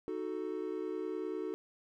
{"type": "chord", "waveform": "triangle", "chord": "D# diminished", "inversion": "none", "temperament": "equal", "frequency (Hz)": [311.1, 370, 440], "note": ["D#4", "F#4", "A4"], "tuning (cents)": [0, 0, 0], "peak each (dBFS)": [-39, -37, -38], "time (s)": [0.08, 1.54], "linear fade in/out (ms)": 0, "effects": []}